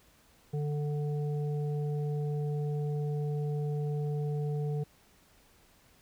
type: harmonic tone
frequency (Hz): 147.6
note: D3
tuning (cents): +9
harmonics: 1 / 3 / 5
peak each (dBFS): -30 / -38 / -48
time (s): 0.53-4.84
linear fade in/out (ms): 10
effects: pink hiss -63 dBFS RMS until 6.01 s